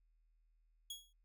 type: tone with exponential decay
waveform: sawtooth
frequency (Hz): 3329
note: G#7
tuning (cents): +3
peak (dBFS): -38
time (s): 0.9-1.13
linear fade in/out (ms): 5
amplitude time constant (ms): 50
effects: noise-tail reverb RT60 0.1 s tail -25 dB re dry + added 40 Hz sine -70 dBFS peak until 1.24 s